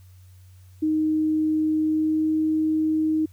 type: tone with pitch glide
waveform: sine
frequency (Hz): 311 to 313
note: D#4 to D#4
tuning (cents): -1 to +10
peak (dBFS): -19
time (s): 0.82-3.26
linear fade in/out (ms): 10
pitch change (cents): +11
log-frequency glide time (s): 1.81-2.3
effects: added 92 Hz sine -46 dBFS peak until 3.32 s + white hiss -62 dBFS RMS until 3.32 s